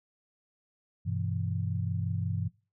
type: chord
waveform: sine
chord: E minor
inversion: first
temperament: equal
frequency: 98 / 123.47 / 164.81 Hz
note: G2 / B2 / E3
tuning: 0 / 0 / 0 cents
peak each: -31 / -35 / -35 dBFS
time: 1.05-2.49 s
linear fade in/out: 20 ms
effects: noise-tail reverb RT60 0.3 s tail -19 dB re dry